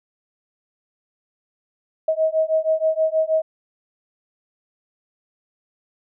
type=beating tone pair; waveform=sine; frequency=632 / 638.3 Hz; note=D#5 / D#5; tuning=+27 / +44 cents; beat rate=6.3 Hz; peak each=-20 dBFS; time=2.08-3.42 s; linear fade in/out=5 ms; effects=none